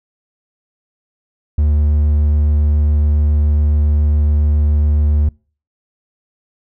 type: tone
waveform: triangle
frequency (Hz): 74.4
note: D2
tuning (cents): +23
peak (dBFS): -8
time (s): 1.58-5.29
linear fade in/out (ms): 5
effects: noise-tail reverb RT60 0.4 s tail -26 dB re dry